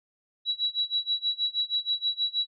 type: tone with tremolo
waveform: sine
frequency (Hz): 3907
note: B7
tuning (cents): -19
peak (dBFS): -22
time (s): 0.45-2.47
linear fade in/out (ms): 50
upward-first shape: sine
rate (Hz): 6.3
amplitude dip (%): 95
effects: none